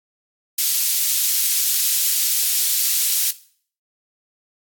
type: high-pass noise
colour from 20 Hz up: white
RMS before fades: -19 dBFS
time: 0.58-3.31 s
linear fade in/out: 5 ms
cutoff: 3900 Hz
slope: 12 dB/octave
effects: noise-tail reverb RT60 0.5 s tail -17 dB re dry + AAC 64 kbps